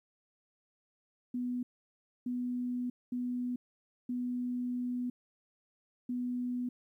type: tone bursts at uneven times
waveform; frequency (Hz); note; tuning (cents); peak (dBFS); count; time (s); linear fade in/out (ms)
sine; 246.9; B3; 0; -32; 5; 1.34-1.63 / 2.26-2.9 / 3.12-3.56 / 4.09-5.1 / 6.09-6.69; 5
effects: 12-bit